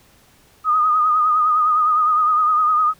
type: tone with vibrato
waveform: sine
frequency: 1240 Hz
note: D#6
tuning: 6 cents flat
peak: -13 dBFS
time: 0.64-2.94 s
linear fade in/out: 50 ms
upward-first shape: sine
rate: 9.8 Hz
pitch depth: 48 cents each way
effects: pink hiss -53 dBFS RMS until 2.99 s